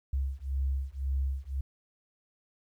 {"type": "beating tone pair", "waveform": "sine", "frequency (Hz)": [66.7, 68.6], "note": ["C2", "C#2"], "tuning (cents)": [34, -17], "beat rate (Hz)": 1.9, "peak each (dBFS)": -31, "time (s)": [0.13, 1.61], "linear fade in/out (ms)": 5, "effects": ["tanh soft clip ceiling -21 dBFS", "11-bit"]}